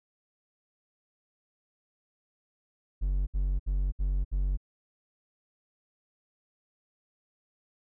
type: tone bursts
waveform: triangle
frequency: 47 Hz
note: F#1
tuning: 28 cents sharp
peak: -23 dBFS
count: 5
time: 3.01-4.574 s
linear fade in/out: 20 ms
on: 260 ms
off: 66 ms
effects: none